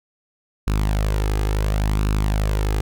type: tone with flanger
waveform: sawtooth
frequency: 51.8 Hz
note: G#1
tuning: 4 cents flat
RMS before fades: -20 dBFS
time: 0.67-2.81 s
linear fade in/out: 5 ms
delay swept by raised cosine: 0.75 to 2.45 ms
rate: 0.71 Hz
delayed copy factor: +0.5
effects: none